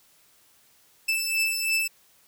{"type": "beating tone pair", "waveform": "sawtooth", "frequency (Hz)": [2637, 2640], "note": ["E7", "E7"], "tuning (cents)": [0, 2], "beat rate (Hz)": 3, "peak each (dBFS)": [-25, -22], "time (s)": [1.08, 1.88], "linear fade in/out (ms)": 10, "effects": ["white hiss -60 dBFS RMS until 2.27 s"]}